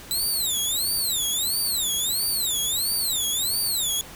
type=tone with vibrato; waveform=15% pulse; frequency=3915 Hz; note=B7; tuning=16 cents flat; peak=-16 dBFS; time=0.11-4.01 s; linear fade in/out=0 ms; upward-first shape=sine; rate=1.5 Hz; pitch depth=290 cents each way; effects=pink hiss -42 dBFS RMS until 4.15 s